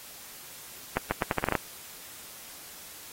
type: accelerating click train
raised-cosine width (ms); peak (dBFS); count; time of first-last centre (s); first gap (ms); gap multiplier
0.5; -10; 9; 0.97-1.553; 140; 0.8
effects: white hiss -46 dBFS RMS until 3.12 s + AAC 48 kbps